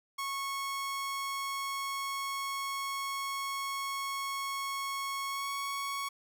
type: tone with pitch glide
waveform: sawtooth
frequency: 1100 to 1110.9 Hz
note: C#6 to C#6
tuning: -14 to +3 cents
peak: -30 dBFS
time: 0.18-6.09 s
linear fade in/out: 10 ms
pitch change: +17 cents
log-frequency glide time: 5.29-5.49 s
effects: none